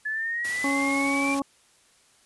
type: linear sweep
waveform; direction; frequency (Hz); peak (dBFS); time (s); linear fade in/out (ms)
sine; up; 1712 to 2372; -26; 0.05-1.35; 10
type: noise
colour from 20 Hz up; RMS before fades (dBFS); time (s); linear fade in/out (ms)
white; -36; 0.44-1.4; 10
type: harmonic tone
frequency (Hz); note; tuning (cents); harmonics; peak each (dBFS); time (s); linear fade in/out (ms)
277.2; C#4; 0; 1 / 2 / 3 / 4; -25 / -33 / -33 / -32; 0.64-1.42; 2
effects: white hiss -60 dBFS RMS until 2.25 s + resampled to 24000 Hz